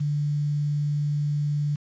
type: tone with quantisation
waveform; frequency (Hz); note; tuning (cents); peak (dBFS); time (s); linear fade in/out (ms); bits
sine; 146.83; D3; 0; -22; 0-1.76; 10; 8
effects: resampled to 16000 Hz